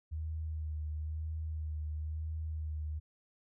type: tone with vibrato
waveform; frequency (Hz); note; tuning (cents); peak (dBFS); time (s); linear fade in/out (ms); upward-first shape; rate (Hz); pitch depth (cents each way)
sine; 77.78; D#2; 0; -35; 0.11-3; 20; sine; 1; 29
effects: none